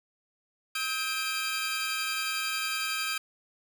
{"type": "tone cluster", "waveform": "20% pulse", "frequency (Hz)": [1283, 1583, 2380], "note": ["E6", "G6", "D7"], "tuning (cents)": [-47, 17, 22], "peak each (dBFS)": -29, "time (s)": [0.75, 3.18], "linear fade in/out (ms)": 5, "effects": []}